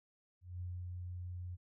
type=tone with ADSR envelope; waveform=sine; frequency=89.4 Hz; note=F2; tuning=41 cents sharp; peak=-39 dBFS; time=0.41-1.57 s; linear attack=200 ms; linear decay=240 ms; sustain=-2 dB; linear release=31 ms; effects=none